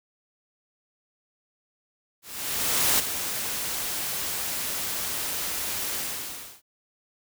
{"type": "noise with ADSR envelope", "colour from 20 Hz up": "white", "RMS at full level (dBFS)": -21, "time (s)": [2.22, 6.62], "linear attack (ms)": 770, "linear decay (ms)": 14, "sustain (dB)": -9, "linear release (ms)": 650, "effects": []}